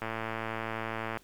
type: click train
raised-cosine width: 0.5 ms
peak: -19 dBFS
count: 130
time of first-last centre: 0.02-1.172 s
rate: 112 Hz
effects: pink hiss -61 dBFS RMS until 1.23 s